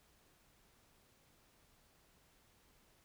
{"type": "silence", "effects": ["pink hiss -70 dBFS RMS until 3.04 s"]}